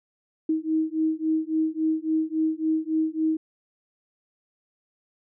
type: beating tone pair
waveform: sine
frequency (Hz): 314.8 / 318.4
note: D#4 / D#4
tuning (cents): +20 / +40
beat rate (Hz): 3.6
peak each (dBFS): -25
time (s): 0.49-3.37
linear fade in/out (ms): 5
effects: none